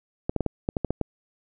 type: clicks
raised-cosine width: 2 ms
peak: -11 dBFS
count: 9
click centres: 0.295 / 0.363 / 0.407 / 0.463 / 0.689 / 0.768 / 0.847 / 0.906 / 1.013 s
effects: none